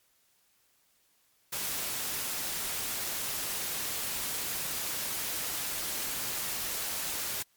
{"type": "noise", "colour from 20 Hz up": "white", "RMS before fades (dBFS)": -34, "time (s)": [1.52, 7.43], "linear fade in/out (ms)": 10, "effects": ["white hiss -69 dBFS RMS until 7.56 s", "MP3 96 kbps"]}